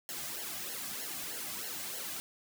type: noise with flanger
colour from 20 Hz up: white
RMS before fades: -40 dBFS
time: 0.09-2.2 s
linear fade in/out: 0 ms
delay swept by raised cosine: 0.82 to 2.22 ms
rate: 3.2 Hz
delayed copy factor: -0.8
effects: none